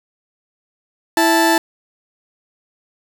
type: tone pair together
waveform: 30% pulse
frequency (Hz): 330 / 880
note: E4 / A5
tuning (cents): +2 / 0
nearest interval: octave + perfect fourth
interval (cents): 1698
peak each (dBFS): -12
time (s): 1.17-1.58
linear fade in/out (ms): 2
effects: 8-bit